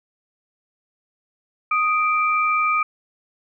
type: tone pair together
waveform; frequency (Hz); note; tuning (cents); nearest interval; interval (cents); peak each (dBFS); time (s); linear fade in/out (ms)
sine; 1244.5 / 2349; D#6 / D7; 0 / 0; major seventh; 1100; -18 / -22; 1.71-2.83; 5
effects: none